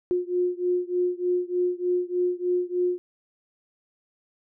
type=beating tone pair; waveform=sine; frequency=356.7 / 360 Hz; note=F4 / F#4; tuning=+37 / -47 cents; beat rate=3.3 Hz; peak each=-25 / -26 dBFS; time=0.11-2.98 s; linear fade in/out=0 ms; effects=none